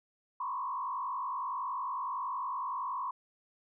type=tone with frequency modulation; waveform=sine; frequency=1046.5 Hz; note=C6; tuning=in tune; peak=-33 dBFS; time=0.4-3.11 s; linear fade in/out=5 ms; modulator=50.8 Hz; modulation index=1.6; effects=none